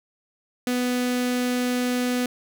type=tone with notch filter; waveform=sawtooth; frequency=248 Hz; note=B3; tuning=7 cents sharp; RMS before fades=-24 dBFS; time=0.67-2.26 s; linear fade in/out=2 ms; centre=930 Hz; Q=1.7; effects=none